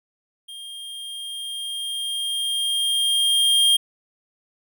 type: tone with level ramp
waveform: square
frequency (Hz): 3214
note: G7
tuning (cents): +43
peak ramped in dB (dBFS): -36 to -14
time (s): 0.48-3.77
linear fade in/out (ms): 10
effects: none